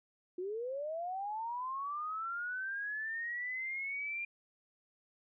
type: linear sweep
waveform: sine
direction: up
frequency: 349.2 to 2400 Hz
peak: -36 dBFS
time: 0.38-4.25 s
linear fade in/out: 5 ms
effects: none